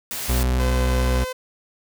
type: noise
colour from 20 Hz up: white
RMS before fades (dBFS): -29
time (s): 0.11-0.43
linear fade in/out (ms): 0
type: tone with pitch glide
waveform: 40% pulse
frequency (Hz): 62.6 to 63.11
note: B1 to B1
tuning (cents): +24 to +38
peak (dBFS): -17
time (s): 0.28-1.25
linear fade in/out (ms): 20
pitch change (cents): +14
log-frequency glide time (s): 0.41-0.79
type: tone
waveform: sawtooth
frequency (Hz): 511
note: C5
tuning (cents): -41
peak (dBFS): -23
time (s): 0.59-1.33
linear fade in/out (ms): 10
effects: none